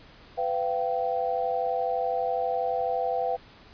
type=tone cluster; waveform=sine; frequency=503 / 684 / 776 Hz; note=B4 / F5 / G5; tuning=+32 / -36 / -18 cents; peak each=-29 dBFS; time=0.37-3.37 s; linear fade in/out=20 ms; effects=pink hiss -52 dBFS RMS until 3.73 s + resampled to 11025 Hz